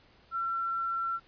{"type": "tone", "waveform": "sine", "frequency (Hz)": 1354, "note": "E6", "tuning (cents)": 46, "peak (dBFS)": -29, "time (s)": [0.31, 1.2], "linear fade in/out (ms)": 50, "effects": ["pink hiss -61 dBFS RMS until 1.27 s", "resampled to 11025 Hz"]}